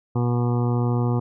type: harmonic tone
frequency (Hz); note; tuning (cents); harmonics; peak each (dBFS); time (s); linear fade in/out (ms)
120.9; B2; -36; 1 / 2 / 3 / 4 / 6 / 7 / 8 / 9 / 10; -20 / -26 / -30 / -32 / -36 / -37 / -38 / -39 / -40; 0.15-1.2; 10
effects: none